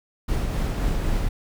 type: noise with tremolo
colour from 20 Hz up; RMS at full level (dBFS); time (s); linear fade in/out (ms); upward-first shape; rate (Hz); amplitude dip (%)
brown; -22; 0.28-1.29; 10; triangle; 3.8; 30
effects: none